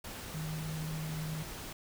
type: tone in noise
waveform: sine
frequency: 156.7 Hz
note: D#3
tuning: 13 cents sharp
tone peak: -36 dBFS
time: 0.34-1.43 s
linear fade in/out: 5 ms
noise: pink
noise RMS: -44 dBFS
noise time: 0.04-1.73 s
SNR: +5 dB
effects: none